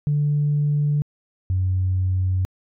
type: tone pair in turn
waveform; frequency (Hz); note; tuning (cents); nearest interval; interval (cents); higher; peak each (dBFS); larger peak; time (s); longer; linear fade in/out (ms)
sine; 146.83 / 92.82; D3 / F#2; 0 / +6; minor sixth; 794; first; -16 / -17; first; 0.07-1.02 / 1.5-2.45; neither; 0
effects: tanh soft clip ceiling -13 dBFS